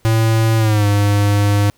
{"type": "tone with pitch glide", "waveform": "square", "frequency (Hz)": [112.1, 102.2], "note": ["A2", "G#2"], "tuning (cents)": [33, -27], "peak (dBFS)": -12, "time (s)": [0.05, 1.7], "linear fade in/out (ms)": 0, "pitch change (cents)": -160, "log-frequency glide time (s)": [0.58, 0.86], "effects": ["pink hiss -56 dBFS RMS until 1.77 s"]}